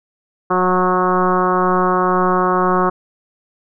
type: tone with frequency modulation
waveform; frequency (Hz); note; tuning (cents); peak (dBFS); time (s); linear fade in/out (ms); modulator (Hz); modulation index
sine; 731; F#5; -21; -12; 0.5-2.9; 10; 183; 3.2
effects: none